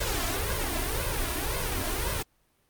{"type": "noise with flanger", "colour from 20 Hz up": "pink", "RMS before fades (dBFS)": -29, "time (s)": [0, 2.23], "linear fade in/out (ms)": 10, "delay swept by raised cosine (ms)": [1.9, 3], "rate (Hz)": 1.9, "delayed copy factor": 0.8, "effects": ["pink hiss -69 dBFS RMS until 2.69 s", "Opus 48 kbps"]}